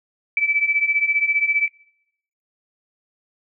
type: beating tone pair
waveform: sine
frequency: 2299 / 2314 Hz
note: D7 / D7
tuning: -37 / -26 cents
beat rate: 15 Hz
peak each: -22 / -18 dBFS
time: 0.37-1.68 s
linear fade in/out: 2 ms
effects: noise-tail reverb RT60 0.8 s tail -26 dB re dry